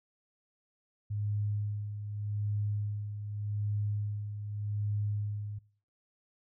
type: tone with tremolo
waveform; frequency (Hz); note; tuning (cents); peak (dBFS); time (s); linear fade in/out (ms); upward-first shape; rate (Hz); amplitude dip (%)
sine; 103.83; G#2; 0; -29; 1.1-5.59; 10; sine; 0.84; 60
effects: noise-tail reverb RT60 0.5 s tail -23 dB re dry